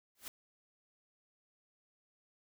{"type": "noise with exponential growth", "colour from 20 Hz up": "white", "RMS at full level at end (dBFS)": -41, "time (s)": [0.15, 0.28], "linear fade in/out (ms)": 1, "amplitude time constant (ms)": 27, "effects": []}